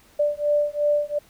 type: beating tone pair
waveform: sine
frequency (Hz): 587.3 / 590.1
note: D5 / D5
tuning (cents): 0 / +8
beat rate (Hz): 2.8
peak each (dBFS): -22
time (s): 0.19-1.19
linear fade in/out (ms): 10
effects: pink hiss -55 dBFS RMS until 1.29 s